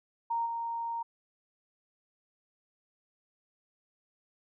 sine tone with level steps, 928 Hz, A#5, 8 cents flat, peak -28 / -32 dBFS, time 0.3-1.03 s, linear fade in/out 10 ms, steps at 0.45 s, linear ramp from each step 20 ms, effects none

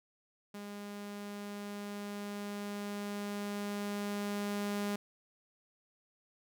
sawtooth tone with level ramp, 204.2 Hz, G#3, 29 cents flat, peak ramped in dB -39 to -29 dBFS, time 0.54-4.96 s, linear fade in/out 5 ms, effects none

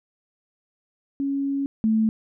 sine tone pair in turn, 277.2 / 220 Hz, C#4 / A3, 0 / 0 cents, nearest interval major third, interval 400 cents, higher first, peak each -22 / -17 dBFS, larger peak second, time 1.2-1.66 / 1.84-2.09 s, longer first, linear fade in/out 0 ms, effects none

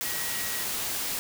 sine tone in noise, 1910 Hz, A#6, 42 cents sharp, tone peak -38 dBFS, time 0.05-0.63 s, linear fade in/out 0 ms, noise white, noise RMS -31 dBFS, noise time 0.01-1.19 s, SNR -10 dB, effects none

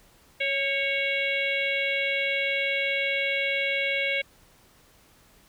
harmonic tone with a mistuned harmonic, 554.4 Hz, C#5, in tune, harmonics 1 / 3 / 4 / 5 / 6 / 7, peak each -31 / -35 / -26 / -32 / -35 / -40 dBFS, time 0.4-4.22 s, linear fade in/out 10 ms, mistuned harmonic 3, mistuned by -41 cents, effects pink hiss -58 dBFS RMS until 5.48 s

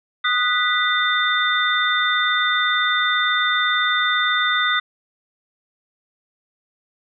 sine tone cluster, 1242 / 1480 / 1969 / 3593 Hz, D#6 / F#6 / B6 / A7, -3 / 0 / -6 / +36 cents, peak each -22 dBFS, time 0.24-4.8 s, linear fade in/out 10 ms, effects none

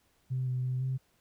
sine tone with pitch steps, 128.8 / 126.8 / 127.7 / 131 Hz, C3 / B2 / C3 / C3, -27 / +46 / -42 / +2 cents, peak -28 dBFS, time 0.3-0.98 s, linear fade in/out 20 ms, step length 170 ms, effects tanh soft clip ceiling -24 dBFS + pink hiss -70 dBFS RMS until 1.2 s

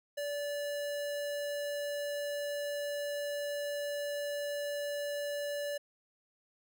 square tone, 579 Hz, D5, 25 cents flat, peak -35 dBFS, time 0.17-5.78 s, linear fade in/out 10 ms, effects none

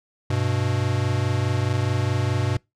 square tone pair together, 98.73 / 123.5 Hz, G2 / B2, +13 / 0 cents, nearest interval major third, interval 387 cents, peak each -24 / -24 dBFS, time 0.3-2.57 s, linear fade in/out 5 ms, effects noise-tail reverb RT60 0.2 s tail -25 dB re dry + low-pass 7000 Hz 12 dB/octave

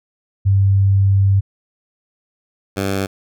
sine / 10% pulse tone pair in turn, 98 / 97.32 Hz, G2 / G2, 0 / -12 cents, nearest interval unison, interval 12 cents, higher first, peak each -10 dBFS, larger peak neither, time 0.45-1.41 / 2.76-3.07 s, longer first, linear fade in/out 20 ms, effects none

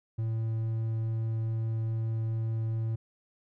triangle tone, 112.2 Hz, A2, 34 cents sharp, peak -26 dBFS, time 0.18-2.96 s, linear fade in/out 10 ms, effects none

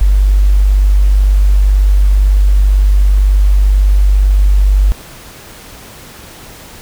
sine tone, 49 Hz, G1, in tune, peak -5 dBFS, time 0.01-4.92 s, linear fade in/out 0 ms, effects pink hiss -34 dBFS RMS until 6.81 s

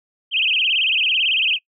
sine tone with vibrato, 2829 Hz, F7, 22 cents sharp, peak -15 dBFS, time 0.31-1.59 s, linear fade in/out 50 ms, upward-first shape sine, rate 18 Hz, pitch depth 220 cents each way, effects noise-tail reverb RT60 0.1 s tail -24 dB re dry

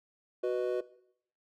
triangle chord, B major, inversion second, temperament just, 370.4 / 493.9 / 617.4 Hz, F#4 / B4 / D#5, +2 / 0 / -14 cents, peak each -29 / -31 / -34 dBFS, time 0.43-0.81 s, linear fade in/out 10 ms, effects noise-tail reverb RT60 0.7 s tail -19 dB re dry

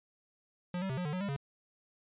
square tone with pitch steps, 178.4 / 192.1 / 131.3 / 179.6 / 148.7 / 183.3 / 200.3 / 139.3 Hz, F3 / G3 / C3 / F3 / D3 / F#3 / G3 / C#3, +37 / -35 / +6 / +49 / +22 / -16 / +38 / +9 cents, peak -34 dBFS, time 0.74-1.364 s, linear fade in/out 2 ms, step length 78 ms, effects resampled to 8000 Hz

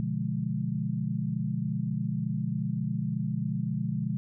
sine chord, B diminished seventh, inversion none, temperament equal with one note detuned, 123.47 / 146.83 / 174.61 / 209 Hz, B2 / D3 / F3 / Ab3, 0 / 0 / 0 / +11 cents, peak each -33 dBFS, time 0-4.17 s, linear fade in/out 0 ms, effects none

